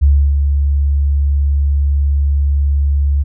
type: tone with ADSR envelope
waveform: sine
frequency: 70.8 Hz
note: C#2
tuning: 37 cents sharp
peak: -5 dBFS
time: 0.01-3.24 s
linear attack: 22 ms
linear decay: 300 ms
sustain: -5 dB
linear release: 22 ms
effects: none